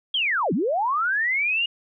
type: linear two-way sweep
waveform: sine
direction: down then up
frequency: 3328 to 152.7 to 2881 Hz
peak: -20 dBFS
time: 0.14-1.66 s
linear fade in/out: 5 ms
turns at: 0.53 s
effects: none